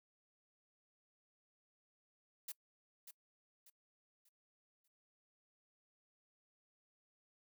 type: noise with echo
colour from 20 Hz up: blue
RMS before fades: -45 dBFS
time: 2.48-2.52 s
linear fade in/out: 5 ms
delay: 590 ms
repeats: 4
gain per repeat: -9 dB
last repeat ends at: 4.88 s
effects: noise-tail reverb RT60 0.1 s tail -23 dB re dry